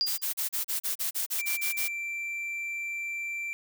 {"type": "tone with exponential decay", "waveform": "sine", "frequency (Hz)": 4824, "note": "D8", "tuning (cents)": 46, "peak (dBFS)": -21, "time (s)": [0.01, 0.28], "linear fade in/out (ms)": 0, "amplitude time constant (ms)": 57}
{"type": "noise bursts", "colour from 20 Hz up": "blue", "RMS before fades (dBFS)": -30, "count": 12, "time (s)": [0.06, 1.885], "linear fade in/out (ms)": 20, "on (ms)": 120, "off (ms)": 35}
{"type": "tone", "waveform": "triangle", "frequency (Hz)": 2349, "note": "D7", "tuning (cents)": 0, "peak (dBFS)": -30, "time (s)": [1.39, 3.53], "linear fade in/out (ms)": 0}
{"effects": []}